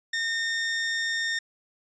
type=tone; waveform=sawtooth; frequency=1827 Hz; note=A#6; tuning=35 cents flat; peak=-22 dBFS; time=0.13-1.39 s; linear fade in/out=5 ms; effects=resampled to 16000 Hz